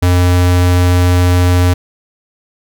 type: tone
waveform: square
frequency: 89.3 Hz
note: F2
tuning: 39 cents sharp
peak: -8 dBFS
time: 0.02-1.74 s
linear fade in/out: 10 ms
effects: none